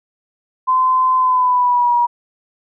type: tone with pitch glide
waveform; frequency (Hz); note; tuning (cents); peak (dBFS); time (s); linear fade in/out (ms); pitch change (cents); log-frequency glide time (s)
sine; 1028 to 959.2; C6 to A#5; -31 to +49; -11; 0.67-2.07; 20; -120; 1.17-1.95
effects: none